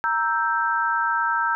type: chord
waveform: sine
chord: E diminished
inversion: second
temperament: equal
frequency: 932.3 / 1318.5 / 1568 Hz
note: Bb5 / E6 / G6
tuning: 0 / 0 / 0 cents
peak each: -24 dBFS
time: 0.04-1.55 s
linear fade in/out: 0 ms
effects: none